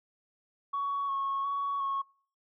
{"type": "tone with vibrato", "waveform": "sine", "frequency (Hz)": 1108.7, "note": "C#6", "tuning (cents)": 0, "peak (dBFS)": -28, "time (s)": [0.73, 2.02], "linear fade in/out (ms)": 10, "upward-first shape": "square", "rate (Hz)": 1.4, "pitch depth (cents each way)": 18, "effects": ["noise-tail reverb RT60 0.5 s tail -26 dB re dry", "tanh soft clip ceiling -25 dBFS"]}